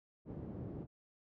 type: band-pass noise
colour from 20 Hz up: pink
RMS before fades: -45 dBFS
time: 0.25-0.87 s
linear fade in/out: 50 ms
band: 100 to 320 Hz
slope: 12 dB/octave
effects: none